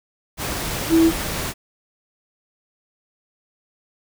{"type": "tone in noise", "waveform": "sine", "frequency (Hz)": 327.8, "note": "E4", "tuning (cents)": -10, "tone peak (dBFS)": -11, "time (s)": [0.89, 1.12], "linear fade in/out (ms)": 50, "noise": "pink", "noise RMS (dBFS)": -26, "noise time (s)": [0.37, 1.54], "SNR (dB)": 12, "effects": []}